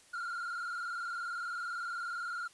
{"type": "tone with vibrato", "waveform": "triangle", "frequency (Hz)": 1400, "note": "F6", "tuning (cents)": 4, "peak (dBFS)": -34, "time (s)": [0.13, 2.48], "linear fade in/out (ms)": 10, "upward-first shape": "square", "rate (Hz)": 20, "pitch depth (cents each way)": 50, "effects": ["white hiss -61 dBFS RMS until 2.53 s", "resampled to 24000 Hz"]}